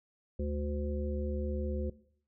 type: harmonic tone with a mistuned harmonic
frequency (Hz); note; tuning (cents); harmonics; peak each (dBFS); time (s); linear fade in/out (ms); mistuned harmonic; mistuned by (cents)
73.42; D2; 0; 1 / 3 / 5 / 7; -33 / -38 / -40 / -41; 0.39-1.9; 5; 3; -41
effects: noise-tail reverb RT60 0.6 s tail -19 dB re dry